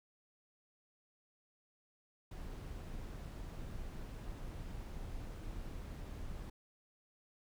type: noise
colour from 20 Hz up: brown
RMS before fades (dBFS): -45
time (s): 2.31-6.5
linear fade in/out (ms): 5
effects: none

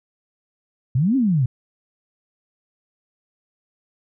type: exponential two-way sweep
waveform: sine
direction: up then down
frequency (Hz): 116.54 to 280.7 to 116.54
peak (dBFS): -15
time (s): 0.95-1.46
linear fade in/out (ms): 5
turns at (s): 1.16
effects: none

